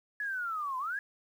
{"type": "linear two-way sweep", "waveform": "sine", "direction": "down then up", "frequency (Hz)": [1710, 1001, 1710], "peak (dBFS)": -32, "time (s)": [0.2, 0.99], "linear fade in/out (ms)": 2, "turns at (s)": 0.78, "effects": ["10-bit"]}